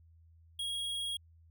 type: tone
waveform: square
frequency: 3294 Hz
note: G#7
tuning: 15 cents flat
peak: -35 dBFS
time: 0.59-1.17 s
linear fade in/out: 5 ms
effects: added 82 Hz sine -58 dBFS peak until 1.5 s